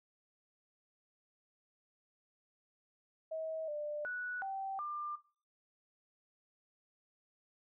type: tone with pitch steps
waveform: sine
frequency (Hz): 639 / 595 / 1474 / 776 / 1194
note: D#5 / D5 / F#6 / G5 / D6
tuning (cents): +46 / +22 / -7 / -18 / +28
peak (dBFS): -37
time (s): 3.31-5.16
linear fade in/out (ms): 10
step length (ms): 370
effects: noise-tail reverb RT60 0.4 s tail -19 dB re dry